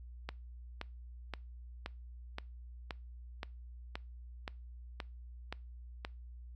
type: click train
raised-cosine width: 0.3 ms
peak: -23 dBFS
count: 12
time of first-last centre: 0.29-6.049 s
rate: 1.91 Hz
effects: noise-tail reverb RT60 0.3 s tail -24 dB re dry + added 60 Hz sine -47 dBFS peak until 6.55 s